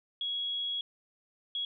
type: tone bursts at uneven times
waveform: sine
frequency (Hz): 3328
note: G#7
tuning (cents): +3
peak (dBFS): -31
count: 2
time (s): 0.21-0.81 / 1.55-1.65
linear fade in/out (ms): 2
effects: none